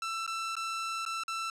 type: tone with dropouts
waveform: sawtooth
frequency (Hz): 1334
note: E6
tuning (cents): +20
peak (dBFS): -29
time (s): 0.02-1.5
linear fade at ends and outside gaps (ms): 2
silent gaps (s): 0.265-0.276 / 0.554-0.566 / 1.052-1.062 / 1.236-1.28
effects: low-pass 8000 Hz 12 dB/octave